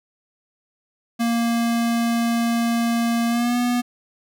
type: tone with pitch glide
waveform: square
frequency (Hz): 233.1 to 243.7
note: A#3 to B3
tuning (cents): 0 to -23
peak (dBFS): -19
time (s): 1.19-3.82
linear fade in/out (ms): 20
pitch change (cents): +77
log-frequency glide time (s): 3.28-3.57
effects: none